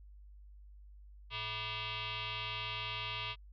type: tone with frequency modulation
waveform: sine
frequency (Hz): 110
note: A2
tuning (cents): 0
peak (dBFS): -37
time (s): 1.3-3.36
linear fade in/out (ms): 50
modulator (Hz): 542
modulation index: 6.7
effects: added 50 Hz sine -52 dBFS peak until 3.52 s